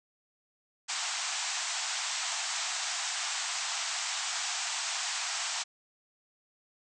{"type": "band-pass noise", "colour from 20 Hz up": "white", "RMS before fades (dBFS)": -34, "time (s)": [0.88, 5.64], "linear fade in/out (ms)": 20, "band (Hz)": [670, 8100], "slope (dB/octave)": 96, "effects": []}